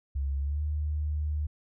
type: tone with pitch glide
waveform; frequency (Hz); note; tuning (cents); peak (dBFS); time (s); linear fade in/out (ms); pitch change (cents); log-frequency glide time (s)
sine; 69 to 75.25; C#2 to D2; -7 to +43; -27; 0.15-1.47; 10; +150; 0.39-0.62
effects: none